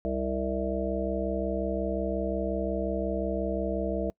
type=harmonic tone; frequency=65.6 Hz; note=C2; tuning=5 cents sharp; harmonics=1 / 3 / 5 / 7 / 9 / 10; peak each=-34 / -34 / -34 / -34 / -34 / -34 dBFS; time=0.05-4.1 s; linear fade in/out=0 ms; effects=noise-tail reverb RT60 0.1 s tail -26 dB re dry